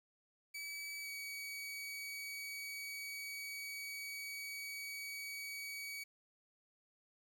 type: tone with pitch glide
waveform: sawtooth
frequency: 2289 to 2264 Hz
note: D7 to C#7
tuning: -45 to +36 cents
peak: -40 dBFS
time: 0.54-6.04 s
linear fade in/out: 10 ms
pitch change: -19 cents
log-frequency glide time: 1.02-1.08 s
effects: 11-bit